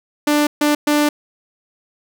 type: tone bursts at uneven times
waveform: sawtooth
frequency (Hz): 295.7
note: D4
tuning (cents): +12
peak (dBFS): -9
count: 3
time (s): 0.27-0.47 / 0.61-0.75 / 0.87-1.09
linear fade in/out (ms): 5
effects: none